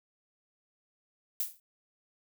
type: noise with exponential decay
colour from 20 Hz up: violet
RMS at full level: -28 dBFS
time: 1.4-1.6 s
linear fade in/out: 2 ms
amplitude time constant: 42 ms
effects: none